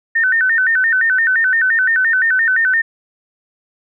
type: tone with vibrato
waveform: sine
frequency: 1661.2 Hz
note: G#6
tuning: in tune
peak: -11 dBFS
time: 0.15-2.82 s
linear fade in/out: 10 ms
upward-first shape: square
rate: 5.8 Hz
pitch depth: 160 cents each way
effects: none